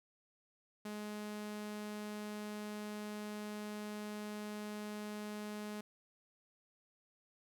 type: tone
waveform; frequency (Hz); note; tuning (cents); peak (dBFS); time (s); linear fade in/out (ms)
sawtooth; 210; G#3; +19; -38; 0.85-5.81; 5
effects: none